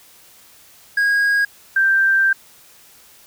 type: tone pair in turn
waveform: triangle / sine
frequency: 1639 / 1572.8 Hz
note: G#6 / G6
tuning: -23 / +5 cents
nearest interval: minor second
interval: 72 cents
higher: first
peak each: -12 / -12 dBFS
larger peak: neither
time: 0.97-1.45 / 1.76-2.33 s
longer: second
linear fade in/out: 5 ms
effects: white hiss -48 dBFS RMS until 3.26 s